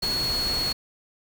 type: tone in noise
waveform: sine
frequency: 4345 Hz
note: C#8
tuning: 35 cents flat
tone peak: -24 dBFS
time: 0.02-0.73 s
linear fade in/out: 10 ms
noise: pink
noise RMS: -32 dBFS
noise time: 0.02-0.73 s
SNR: +5 dB
effects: none